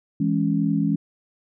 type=chord; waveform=sine; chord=C# minor; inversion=first; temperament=equal; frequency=164.81 / 207.7 / 277.2 Hz; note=E3 / G#3 / C#4; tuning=0 / 0 / 0 cents; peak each=-23 dBFS; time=0.2-0.96 s; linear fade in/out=5 ms; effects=none